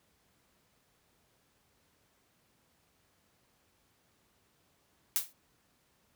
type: noise with exponential decay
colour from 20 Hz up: blue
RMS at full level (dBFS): -26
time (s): 5.16-5.33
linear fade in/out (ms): 0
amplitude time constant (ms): 35
effects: pink hiss -71 dBFS RMS until 6.15 s + high-pass 60 Hz 12 dB/octave